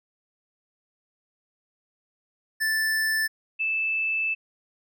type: tone pair in turn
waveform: square / sine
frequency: 1760 / 2632 Hz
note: A6 / E7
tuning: 0 / -3 cents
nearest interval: perfect fifth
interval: 697 cents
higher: second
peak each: -23 dBFS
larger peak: neither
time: 2.6-3.28 / 3.59-4.35 s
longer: second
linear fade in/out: 20 ms
effects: none